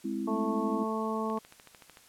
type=chord; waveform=sine; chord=Ab augmented; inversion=none; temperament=equal; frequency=207.7 / 261.6 / 329.6 Hz; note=Ab3 / C4 / E4; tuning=0 / 0 / 0 cents; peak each=-35 dBFS; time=0.04-0.84 s; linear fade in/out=10 ms
type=harmonic tone; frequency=220 Hz; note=A3; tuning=in tune; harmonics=1 / 2 / 3 / 4 / 5; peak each=-33 / -35 / -39 / -38 / -36 dBFS; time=0.27-1.39 s; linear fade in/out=10 ms
type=click train; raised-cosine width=0.3 ms; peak=-33 dBFS; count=10; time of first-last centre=1.3-1.972 s; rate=13.4 Hz
effects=white hiss -58 dBFS RMS until 2.08 s + low-pass 12000 Hz 12 dB/octave